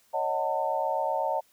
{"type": "chord", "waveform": "sine", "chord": "D# half-diminished seventh", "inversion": "third", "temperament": "equal with one note detuned", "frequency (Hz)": [554.4, 622.3, 740, 897.5], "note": ["C#5", "D#5", "F#5", "A5"], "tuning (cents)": [0, 0, 0, 34], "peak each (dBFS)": [-32, -31, -32, -29], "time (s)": [0.13, 1.41], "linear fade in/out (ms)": 20, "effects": ["white hiss -64 dBFS RMS until 1.52 s"]}